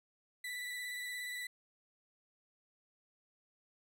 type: tone with vibrato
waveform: 35% pulse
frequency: 1975.5 Hz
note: B6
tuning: in tune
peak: -38 dBFS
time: 0.44-1.47 s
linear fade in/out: 5 ms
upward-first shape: square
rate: 17 Hz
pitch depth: 16 cents each way
effects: none